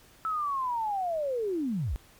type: linear sweep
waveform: sine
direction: down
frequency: 1318.5 to 40.77 Hz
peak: -27 dBFS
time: 0.25-1.96 s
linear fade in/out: 0 ms
effects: pink hiss -57 dBFS RMS until 2.19 s + MP3 96 kbps